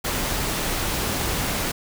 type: noise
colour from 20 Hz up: pink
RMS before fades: -25 dBFS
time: 0.04-1.72 s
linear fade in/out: 10 ms
effects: none